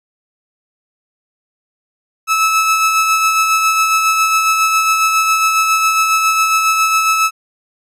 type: tone with tremolo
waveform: 30% pulse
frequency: 1303 Hz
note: E6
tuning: 20 cents flat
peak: -7 dBFS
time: 2.27-7.31 s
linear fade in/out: 50 ms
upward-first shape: sine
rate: 7.3 Hz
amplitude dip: 35%
effects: resampled to 32000 Hz